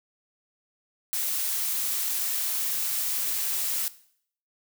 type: noise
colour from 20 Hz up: blue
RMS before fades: -28 dBFS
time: 1.13-3.88 s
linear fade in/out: 0 ms
effects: noise-tail reverb RT60 0.6 s tail -17 dB re dry